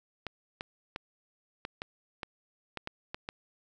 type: clicks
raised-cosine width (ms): 0.3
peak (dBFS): -20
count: 10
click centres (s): 0.267 / 0.609 / 0.961 / 1.651 / 1.819 / 2.232 / 2.773 / 2.874 / 3.145 / 3.289
effects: none

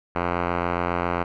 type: tone with low-pass filter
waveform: 5% pulse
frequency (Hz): 87.31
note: F2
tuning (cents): 0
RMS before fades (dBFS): -25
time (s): 0.15-1.24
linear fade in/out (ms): 10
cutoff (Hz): 1700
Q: 3
effects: none

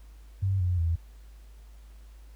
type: tone with pitch steps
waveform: sine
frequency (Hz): 96.6 / 89.61 / 83.13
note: G2 / F2 / E2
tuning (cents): -25 / +45 / +15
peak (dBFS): -23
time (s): 0.42-0.96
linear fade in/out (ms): 10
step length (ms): 180
effects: added 52 Hz sine -46 dBFS peak until 2.35 s + pink hiss -63 dBFS RMS until 2.35 s

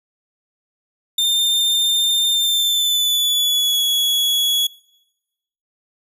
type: tone with pitch glide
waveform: 40% pulse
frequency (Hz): 3607 to 3365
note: A7 to G#7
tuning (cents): +42 to +22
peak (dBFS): -14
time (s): 1.18-4.67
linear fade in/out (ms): 5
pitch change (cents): -120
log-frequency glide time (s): 2.34-3.83
effects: noise-tail reverb RT60 1.0 s tail -24 dB re dry

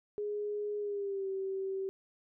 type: tone with pitch glide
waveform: sine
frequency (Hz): 415.3 to 385.3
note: G#4 to G4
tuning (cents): 0 to -30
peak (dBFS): -33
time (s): 0.18-1.89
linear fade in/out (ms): 0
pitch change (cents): -130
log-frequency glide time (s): 0.79-1.28
effects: none

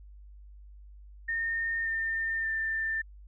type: tone with pitch steps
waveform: sine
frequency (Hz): 1828 / 1807 / 1786.2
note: A#6 / A6 / A6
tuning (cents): -34 / +46 / +26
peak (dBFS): -28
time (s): 1.28-3.02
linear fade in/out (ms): 10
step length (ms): 580
effects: added 50 Hz sine -47 dBFS peak until 3.27 s

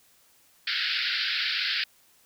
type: band-pass noise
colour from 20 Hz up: white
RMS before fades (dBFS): -28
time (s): 0.67-1.84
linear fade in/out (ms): 5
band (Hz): 1400 to 4900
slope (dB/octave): 96
effects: white hiss -61 dBFS RMS until 2.25 s

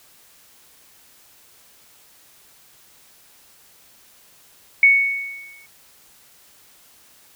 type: tone with exponential decay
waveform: sine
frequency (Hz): 2220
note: C#7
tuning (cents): +2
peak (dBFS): -7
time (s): 4.83-5.66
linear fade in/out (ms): 2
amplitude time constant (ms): 180
effects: white hiss -52 dBFS RMS until 7.35 s

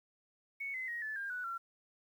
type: tone with pitch steps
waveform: sine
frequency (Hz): 2216 / 2044 / 1885.1 / 1738.6 / 1603.6 / 1479 / 1364.1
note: C#7 / C7 / A#6 / A6 / G6 / F#6 / F6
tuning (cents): -1 / -41 / +19 / -21 / +39 / -1 / -41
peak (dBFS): -37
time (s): 0.6-1.58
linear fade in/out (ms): 10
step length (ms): 140
effects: 11-bit

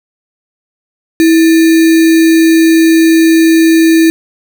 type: tone with sample-and-hold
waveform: sine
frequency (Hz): 325.7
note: E4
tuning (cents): -21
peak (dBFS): -3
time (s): 1.2-4.1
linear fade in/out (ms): 0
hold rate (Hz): 2100
effects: none

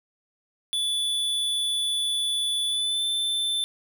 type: tone with pitch glide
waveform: square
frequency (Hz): 3461 to 3540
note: A7 to A7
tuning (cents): -29 to +10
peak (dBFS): -24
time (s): 0.73-3.64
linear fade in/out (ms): 0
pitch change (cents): +39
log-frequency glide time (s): 2.68-3.04
effects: none

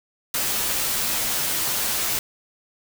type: noise with comb filter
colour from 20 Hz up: white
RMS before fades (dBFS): -24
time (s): 0.34-2.19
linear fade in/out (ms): 2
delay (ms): 11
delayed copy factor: -0.65
effects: none

